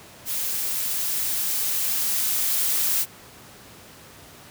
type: noise with level ramp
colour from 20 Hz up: blue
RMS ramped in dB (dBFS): -27 to -22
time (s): 0.25-3.06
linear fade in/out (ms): 50
effects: pink hiss -46 dBFS RMS until 4.5 s + high-pass 80 Hz 12 dB/octave